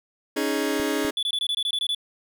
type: chord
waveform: sawtooth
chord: C# suspended second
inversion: none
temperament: just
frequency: 277.2 / 311.8 / 415.8 Hz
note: C#4 / D#4 / G#4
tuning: 0 / +4 / +2 cents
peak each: -23 dBFS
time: 0.36-1.11 s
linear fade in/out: 10 ms
type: clicks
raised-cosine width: 5 ms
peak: -27 dBFS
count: 2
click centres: 0.799 / 1.049 s
type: tone bursts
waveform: triangle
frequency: 3450 Hz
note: A7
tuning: 35 cents flat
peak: -21 dBFS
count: 10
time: 1.17-1.948 s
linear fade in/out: 2 ms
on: 58 ms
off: 22 ms
effects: none